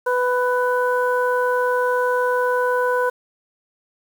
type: harmonic tone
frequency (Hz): 496.9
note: B4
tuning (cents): +11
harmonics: 1 / 2 / 3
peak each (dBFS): -19 / -22 / -24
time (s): 0.06-3.1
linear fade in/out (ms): 10
effects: 7-bit